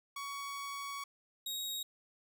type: tone pair in turn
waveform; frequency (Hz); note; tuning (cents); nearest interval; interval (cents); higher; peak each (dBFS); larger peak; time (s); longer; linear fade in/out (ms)
sawtooth; 1122 / 3781; C#6 / A#7; +21 / +24; octave + major sixth; 2103; second; -36 / -34; second; 0.16-1.04 / 1.46-1.83; first; 5
effects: none